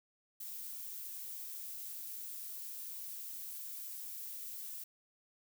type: noise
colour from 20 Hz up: violet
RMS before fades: -45 dBFS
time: 0.4-4.84 s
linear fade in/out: 5 ms
effects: none